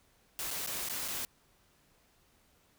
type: noise with dropouts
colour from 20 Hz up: white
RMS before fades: -37 dBFS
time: 0.39-1.25 s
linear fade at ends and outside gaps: 0 ms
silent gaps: 0.506-0.511 / 0.663-0.673 / 0.887-0.897 / 1.079-1.084 s
effects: pink hiss -68 dBFS RMS until 2.78 s